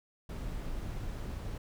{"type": "noise", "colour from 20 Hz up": "brown", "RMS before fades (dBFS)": -38, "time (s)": [0.29, 1.58], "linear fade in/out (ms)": 5, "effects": []}